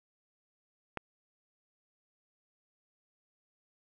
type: click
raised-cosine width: 0.5 ms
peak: -20 dBFS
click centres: 0.973 s
effects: none